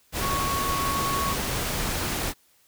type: tone in noise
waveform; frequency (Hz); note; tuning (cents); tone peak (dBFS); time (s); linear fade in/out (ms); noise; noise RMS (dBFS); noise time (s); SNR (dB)
sine; 1108.7; C#6; 0; -26; 0.2-1.36; 50; pink; -28; 0.12-2.34; -1
effects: white hiss -62 dBFS RMS until 2.67 s